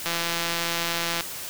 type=click train; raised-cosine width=0.2 ms; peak=-9 dBFS; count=195; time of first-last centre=0.06-1.208 s; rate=169 Hz; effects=white hiss -35 dBFS RMS until 1.49 s